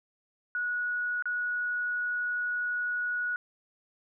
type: tone with dropouts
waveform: sine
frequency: 1461 Hz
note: F#6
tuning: 22 cents flat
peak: -28 dBFS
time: 0.55-3.36 s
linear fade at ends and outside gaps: 1 ms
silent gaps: 1.224-1.256 s
effects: none